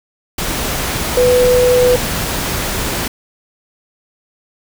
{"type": "tone in noise", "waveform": "sine", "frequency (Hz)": 496.9, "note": "B4", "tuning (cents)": 11, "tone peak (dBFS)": -8, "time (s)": [1.17, 1.96], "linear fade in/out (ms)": 5, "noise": "pink", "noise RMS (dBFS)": -19, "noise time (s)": [0.38, 3.08], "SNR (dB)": 8, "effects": []}